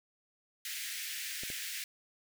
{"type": "high-pass noise", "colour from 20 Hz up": "pink", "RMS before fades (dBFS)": -40, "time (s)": [0.65, 1.84], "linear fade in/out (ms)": 2, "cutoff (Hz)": 1700, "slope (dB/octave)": 48}
{"type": "clicks", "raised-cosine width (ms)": 2, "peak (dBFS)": -33, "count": 2, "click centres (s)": [1.435, 1.502]}
{"effects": []}